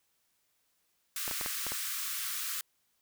white high-pass noise, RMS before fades -36 dBFS, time 1.16-2.61 s, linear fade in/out 2 ms, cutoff 1100 Hz, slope 96 dB/octave
clicks, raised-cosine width 0.5 ms, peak -22 dBFS, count 6, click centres 1.279 / 1.312 / 1.412 / 1.461 / 1.667 / 1.72 s
effects white hiss -75 dBFS RMS until 3.01 s

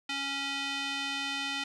square tone with band-pass filter, 277.2 Hz, C#4, in tune, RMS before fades -34 dBFS, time 0.09-1.64 s, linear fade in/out 5 ms, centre 3000 Hz, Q 1.6, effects resampled to 24000 Hz + 9-bit

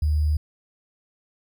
sine tone with sample-and-hold, 75.8 Hz, D#2, 45 cents flat, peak -18 dBFS, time 0.02-0.37 s, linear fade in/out 5 ms, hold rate 4900 Hz, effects none

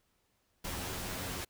pink noise with comb filter, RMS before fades -39 dBFS, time 0.64-1.45 s, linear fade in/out 10 ms, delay 11 ms, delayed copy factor +0.6, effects pink hiss -75 dBFS RMS until 1.49 s

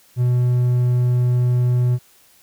triangle tone, 123.47 Hz, B2, in tune, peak -12 dBFS, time 0.16-1.99 s, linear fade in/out 50 ms, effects white hiss -53 dBFS RMS until 2.42 s

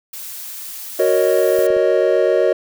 blue noise, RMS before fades -31 dBFS, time 0.13-1.67 s, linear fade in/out 5 ms
triangle chord, D# minor seventh, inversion first, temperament equal, 370 / 466.2 / 554.4 / 622.3 Hz, F#4 / A#4 / C#5 / D#5, 0 / 0 / 0 / 0 cents, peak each -16 dBFS, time 0.99-2.53 s, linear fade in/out 5 ms
clicks, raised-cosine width 2 ms, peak -22 dBFS, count 3, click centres 1.588 / 1.704 / 1.766 s
effects none

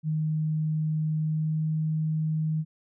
sine tone with pitch glide, 155.56 to 156.64 Hz, D#3 to D#3, 0 to +12 cents, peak -24 dBFS, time 0.03-2.65 s, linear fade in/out 50 ms, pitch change +12 cents, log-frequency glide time 1.19-1.66 s, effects none

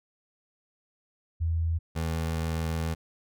sine / 25% pulse tone pair in turn, 82.41 / 81.18 Hz, E2 / E2, 0 / -26 cents, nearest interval unison, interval 26 cents, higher first, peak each -24 dBFS, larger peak neither, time 1.4-1.79 / 1.95-2.95 s, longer second, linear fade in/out 20 ms, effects none

